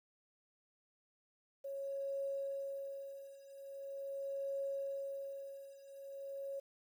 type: tone with tremolo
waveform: sine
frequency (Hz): 551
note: C#5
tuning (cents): -11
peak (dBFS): -36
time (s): 1.64-6.6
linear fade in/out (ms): 10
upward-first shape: triangle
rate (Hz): 0.42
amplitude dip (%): 90
effects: 11-bit